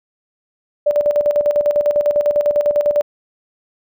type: tone with tremolo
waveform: sine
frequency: 587.3 Hz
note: D5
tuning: in tune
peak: -10 dBFS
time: 0.86-3.02 s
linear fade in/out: 10 ms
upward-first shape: square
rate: 10 Hz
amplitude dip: 65%
effects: none